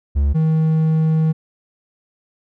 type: tone pair in turn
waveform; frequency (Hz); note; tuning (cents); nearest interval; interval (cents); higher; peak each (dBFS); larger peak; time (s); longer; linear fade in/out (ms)
triangle; 71 / 158.61; C#2 / D#3; +42 / +34; octave + major second; 1392; second; -11; neither; 0.15-0.34 / 0.34-1.33; second; 20
effects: none